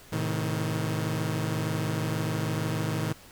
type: chord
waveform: sawtooth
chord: A diminished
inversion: none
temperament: just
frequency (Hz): 110 / 132 / 158.4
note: A2 / C3 / Eb3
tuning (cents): 0 / +16 / +31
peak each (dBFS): -27 / -31 / -26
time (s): 0.12-3.13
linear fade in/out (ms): 10
effects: pink hiss -51 dBFS RMS until 3.31 s